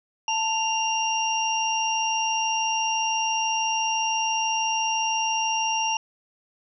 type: tone cluster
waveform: sine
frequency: 887 / 2786 / 5630 Hz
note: A5 / F7 / F8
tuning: +14 / -5 / +13 cents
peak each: -25 / -26 / -30 dBFS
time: 0.28-5.97 s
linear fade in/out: 2 ms
effects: none